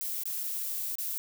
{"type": "noise with dropouts", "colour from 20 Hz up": "violet", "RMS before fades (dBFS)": -34, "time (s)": [0.01, 1.18], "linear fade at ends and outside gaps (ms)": 0, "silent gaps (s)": [[0.235, 0.255], [0.433, 0.437], [0.955, 0.984]], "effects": []}